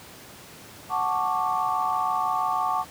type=chord; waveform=sine; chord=D major seventh; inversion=first; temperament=equal; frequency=740 / 880 / 1108.7 / 1174.7 Hz; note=F#5 / A5 / C#6 / D6; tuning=0 / 0 / 0 / 0 cents; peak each=-28 dBFS; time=0.89-2.85 s; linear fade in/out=50 ms; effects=pink hiss -45 dBFS RMS until 2.9 s + high-pass 100 Hz 12 dB/octave